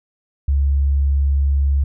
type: tone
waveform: sine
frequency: 69.7 Hz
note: C#2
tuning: 10 cents sharp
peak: -13 dBFS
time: 0.48-1.84 s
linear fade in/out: 5 ms
effects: none